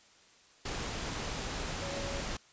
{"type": "tone in noise", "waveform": "sine", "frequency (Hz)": 557, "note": "C#5", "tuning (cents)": 8, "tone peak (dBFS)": -41, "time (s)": [1.82, 2.21], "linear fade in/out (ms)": 5, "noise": "pink", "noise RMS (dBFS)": -37, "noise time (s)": [0.65, 2.37], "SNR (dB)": -7, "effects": ["white hiss -61 dBFS RMS until 2.52 s", "resampled to 16000 Hz"]}